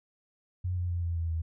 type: tone with pitch steps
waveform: sine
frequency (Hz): 90.6 / 88.68 / 86.81 / 84.97 / 83.18 / 81.42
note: F#2 / F2 / F2 / F2 / E2 / E2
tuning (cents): -36 / +27 / -10 / -47 / +16 / -21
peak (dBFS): -28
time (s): 0.64-1.42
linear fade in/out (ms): 10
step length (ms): 130
effects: none